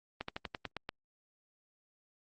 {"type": "slowing click train", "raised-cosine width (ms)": 0.3, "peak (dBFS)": -21, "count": 8, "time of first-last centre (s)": [0.21, 0.891], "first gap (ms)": 74, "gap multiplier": 1.09, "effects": ["Opus 32 kbps"]}